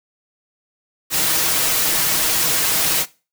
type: noise with comb filter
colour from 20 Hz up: white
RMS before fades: -18 dBFS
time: 1.1-3.06 s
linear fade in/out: 50 ms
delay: 6.3 ms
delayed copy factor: +0.6
effects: noise-tail reverb RT60 0.3 s tail -19 dB re dry